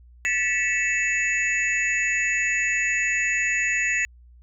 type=tone cluster; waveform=sine; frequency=1759 / 1952 / 2218 / 2636 / 6830 Hz; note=A6 / B6 / C#7 / E7 / G#8; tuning=-1 / -21 / 0 / -1 / +48 cents; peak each=-30 / -24 / -31 / -25 / -32 dBFS; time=0.25-4.05 s; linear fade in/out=0 ms; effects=added 60 Hz sine -47 dBFS peak until 4.42 s